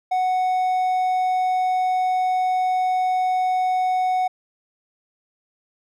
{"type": "tone", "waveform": "triangle", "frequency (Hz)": 740, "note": "F#5", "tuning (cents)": 0, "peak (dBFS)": -16, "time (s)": [0.11, 4.28], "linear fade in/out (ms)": 10, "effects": []}